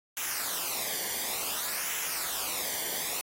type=noise with flanger; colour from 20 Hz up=white; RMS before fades=-33 dBFS; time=0.17-3.21 s; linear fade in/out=0 ms; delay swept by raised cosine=0.22 to 0.77 ms; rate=0.56 Hz; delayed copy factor=-0.65; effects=AAC 48 kbps